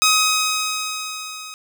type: tone with level ramp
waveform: 10% pulse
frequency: 1263 Hz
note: D#6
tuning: 26 cents sharp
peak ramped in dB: -4 to -25 dBFS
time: 0.02-1.54 s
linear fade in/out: 0 ms
effects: none